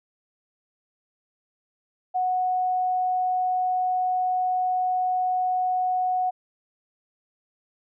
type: tone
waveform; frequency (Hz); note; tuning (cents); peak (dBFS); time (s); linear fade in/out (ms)
sine; 736; F#5; -9; -21; 2.14-6.31; 20
effects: none